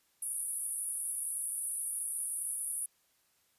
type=band-pass noise; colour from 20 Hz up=pink; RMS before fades=-37 dBFS; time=0.22-2.86 s; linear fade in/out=5 ms; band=9500 to 11000 Hz; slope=96 dB/octave; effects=white hiss -72 dBFS RMS until 3.58 s + resampled to 32000 Hz